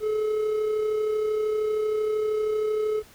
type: tone with amplitude modulation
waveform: triangle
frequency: 429.2 Hz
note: A4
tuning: 43 cents flat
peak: -19 dBFS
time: 0-3.03 s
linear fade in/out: 50 ms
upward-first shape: sine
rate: 32.9 Hz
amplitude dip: 35%
effects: pink hiss -52 dBFS RMS until 3.14 s